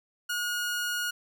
sawtooth tone, 1440 Hz, F#6, 47 cents flat, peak -25 dBFS, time 0.29-1.11 s, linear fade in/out 10 ms, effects none

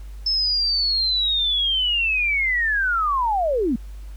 sine linear sweep, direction down, 5274 to 209.6 Hz, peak -18 dBFS, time 0.26-3.76 s, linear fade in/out 5 ms, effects added 50 Hz sine -33 dBFS peak until 4.16 s + pink hiss -54 dBFS RMS until 4.16 s

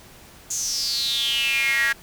square tone with high-pass filter sweep, 126.7 Hz, B2, 45 cents sharp, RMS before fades -23 dBFS, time 0.5-1.93 s, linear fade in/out 10 ms, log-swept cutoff 6800 to 1700 Hz, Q 8.8, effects pink hiss -47 dBFS RMS until 2.02 s

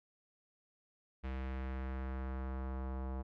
square tone with low-pass filter sweep, 65.41 Hz, C2, in tune, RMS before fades -40 dBFS, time 1.23-3.23 s, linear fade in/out 20 ms, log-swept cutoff 2400 to 950 Hz, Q 1.4, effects none

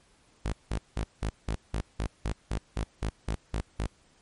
sawtooth tone bursts, 53.4 Hz, G#1, 49 cents sharp, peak -24 dBFS, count 14, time 0.45-3.868 s, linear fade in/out 5 ms, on 77 ms, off 180 ms, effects pink hiss -63 dBFS RMS until 4.21 s + MP3 48 kbps

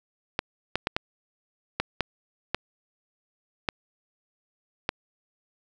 clicks, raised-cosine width 0.3 ms, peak -8 dBFS, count 9, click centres 0.391 / 0.756 / 0.871 / 0.965 / 1.8 / 2.007 / 2.546 / 3.688 / 4.891 s, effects none

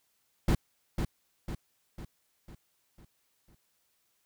brown noise with echo, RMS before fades -23 dBFS, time 0.48-0.55 s, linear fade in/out 5 ms, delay 500 ms, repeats 6, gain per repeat -6 dB, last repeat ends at 3.55 s, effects white hiss -74 dBFS RMS until 4.25 s

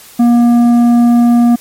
sine tone with tanh clipping, 238.1 Hz, A#3, 37 cents sharp, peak -6 dBFS, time 0.19-1.56 s, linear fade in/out 10 ms, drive 8 dB, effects white hiss -37 dBFS RMS until 1.6 s + MP3 64 kbps

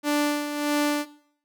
sawtooth tone with tremolo, 293.7 Hz, D4, in tune, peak -16 dBFS, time 0.03-1.06 s, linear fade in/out 50 ms, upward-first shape sine, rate 1.6 Hz, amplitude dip 60%, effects noise-tail reverb RT60 0.6 s tail -17 dB re dry

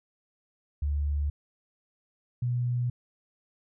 sine tone pair in turn, 72.6 / 122.4 Hz, D2 / B2, -19 / -15 cents, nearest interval major sixth, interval 904 cents, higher second, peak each -25 dBFS, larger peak neither, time 0.82-1.3 / 2.42-2.9 s, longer neither, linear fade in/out 5 ms, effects none

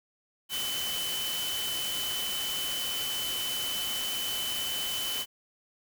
sine tone in noise, 3029 Hz, F#7, 40 cents sharp, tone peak -32 dBFS, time 0.49-5.26 s, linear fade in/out 50 ms, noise white, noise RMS -35 dBFS, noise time 0.49-5.26 s, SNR 0 dB, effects none

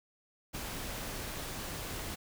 pink noise, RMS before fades -40 dBFS, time 0.53-2.16 s, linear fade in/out 20 ms, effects none

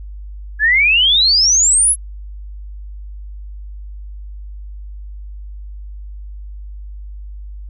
sine exponential sweep, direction up, 1658 to 11000 Hz, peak -9 dBFS, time 0.59-1.96 s, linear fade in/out 50 ms, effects added 50 Hz sine -28 dBFS peak until 7.69 s

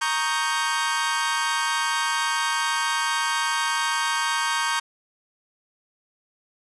sawtooth chord, Eb dominant seventh, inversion second, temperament equal, 932.3 / 1108.7 / 1244.5 / 1568 Hz, Bb5 / Db6 / Eb6 / G6, 0 / 0 / 0 / 0 cents, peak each -23 / -24 / -28 / -23 dBFS, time 0.01-4.8 s, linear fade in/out 10 ms, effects resampled to 24000 Hz + 9-bit

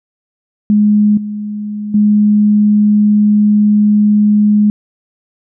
sine tone with level steps, 209 Hz, G#3, 11 cents sharp, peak -6 / -18 / -6 dBFS, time 0.7-4.7 s, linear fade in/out 0 ms, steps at 1.17 / 1.94 s, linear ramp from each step 5 ms, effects none

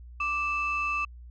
sine tone pair together, 1174.6 / 2637 Hz, D6 / E7, 0 / 0 cents, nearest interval octave + major second, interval 1400 cents, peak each -28 dBFS, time 0.2-1.05 s, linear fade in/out 5 ms, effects tanh soft clip ceiling -20 dBFS + added 60 Hz sine -43 dBFS peak until 1.3 s

